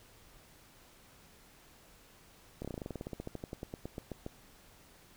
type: slowing click train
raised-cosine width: 2 ms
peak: -26 dBFS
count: 24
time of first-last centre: 2.62-4.264 s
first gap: 27 ms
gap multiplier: 1.08
effects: pink hiss -60 dBFS RMS until 5.16 s